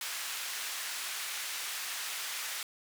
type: band-pass noise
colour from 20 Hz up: pink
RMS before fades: -38 dBFS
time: 0.01-2.63 s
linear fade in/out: 2 ms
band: 1600 to 16000 Hz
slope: 12 dB/octave
effects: none